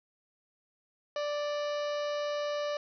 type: harmonic tone with a mistuned harmonic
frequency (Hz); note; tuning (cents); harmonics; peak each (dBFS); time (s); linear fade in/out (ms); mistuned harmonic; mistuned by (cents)
587.3; D5; 0; 1 / 2 / 3 / 4 / 5 / 6 / 7 / 8 / 9 / 10; -31 / -40 / -45 / -49 / -46 / -52 / -51 / -52 / -54 / -56; 1.16-2.77; 2; 6; +100
effects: none